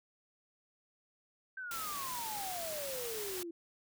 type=exponential sweep; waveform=sine; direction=down; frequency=1568 to 329.6 Hz; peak=-40 dBFS; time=1.57-3.51 s; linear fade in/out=5 ms
type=noise; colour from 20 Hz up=white; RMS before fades=-42 dBFS; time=1.71-3.43 s; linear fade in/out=2 ms
effects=none